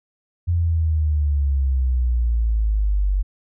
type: exponential sweep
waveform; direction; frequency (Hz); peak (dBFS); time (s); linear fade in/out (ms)
sine; down; 87.31 to 46.96; -16; 0.47-3.23; 20
effects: none